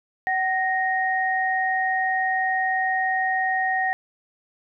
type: tone pair together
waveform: sine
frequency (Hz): 756.2 / 1863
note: F#5 / A#6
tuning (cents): +38 / -2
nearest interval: octave + major third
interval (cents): 1560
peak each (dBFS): -23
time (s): 0.27-3.93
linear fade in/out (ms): 0
effects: none